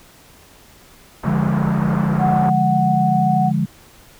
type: low-pass noise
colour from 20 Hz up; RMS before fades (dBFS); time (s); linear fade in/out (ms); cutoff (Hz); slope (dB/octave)
white; -27; 1.23-2.5; 10; 1300; 24
type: chord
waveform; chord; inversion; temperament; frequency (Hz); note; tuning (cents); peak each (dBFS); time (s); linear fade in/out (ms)
sine; D diminished; none; equal; 146.83 / 174.61 / 207.7; D3 / F3 / Ab3; 0 / 0 / 0; -20; 1.25-3.66; 10
type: tone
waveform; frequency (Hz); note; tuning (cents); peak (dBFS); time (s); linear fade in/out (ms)
sine; 740; F#5; 0; -16; 2.18-3.52; 50
effects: pink hiss -47 dBFS RMS until 4.19 s